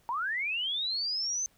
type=linear sweep; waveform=sine; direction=up; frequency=895 to 6272 Hz; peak=-29 dBFS; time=0.09-1.46 s; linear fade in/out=0 ms; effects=pink hiss -66 dBFS RMS until 1.57 s